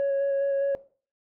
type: tone with vibrato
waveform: sine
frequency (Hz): 554.4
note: C#5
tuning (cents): 0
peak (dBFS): -20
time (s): 0-0.75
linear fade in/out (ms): 0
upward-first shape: square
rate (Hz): 4.9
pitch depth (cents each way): 9
effects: noise-tail reverb RT60 0.4 s tail -18 dB re dry + tanh soft clip ceiling -21 dBFS